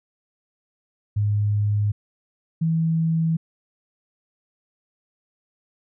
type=tone pair in turn; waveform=sine; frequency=103.83 / 162.79 Hz; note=G#2 / E3; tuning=0 / -21 cents; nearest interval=minor sixth; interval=779 cents; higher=second; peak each=-18 dBFS; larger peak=neither; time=1.16-1.92 / 2.61-3.37 s; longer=neither; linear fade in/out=10 ms; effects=none